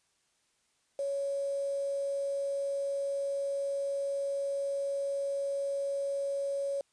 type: tone with quantisation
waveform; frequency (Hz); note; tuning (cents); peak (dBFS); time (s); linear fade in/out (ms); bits
sine; 557; C#5; +8; -30; 0.99-6.81; 2; 8
effects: white hiss -73 dBFS RMS until 6.92 s + resampled to 22050 Hz